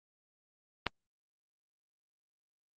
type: click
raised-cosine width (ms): 0.3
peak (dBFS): -13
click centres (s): 0.867
effects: Opus 24 kbps